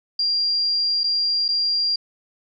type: tone with dropouts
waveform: sine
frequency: 4772 Hz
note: D8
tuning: 27 cents sharp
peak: -18 dBFS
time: 0.19-1.96 s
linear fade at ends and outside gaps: 5 ms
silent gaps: 1.035-1.04 / 1.482-1.487 s
effects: none